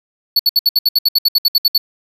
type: tone bursts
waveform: square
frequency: 4439 Hz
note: C#8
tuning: 2 cents sharp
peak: -9 dBFS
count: 15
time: 0.36-1.78 s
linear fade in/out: 5 ms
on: 34 ms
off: 65 ms
effects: 8-bit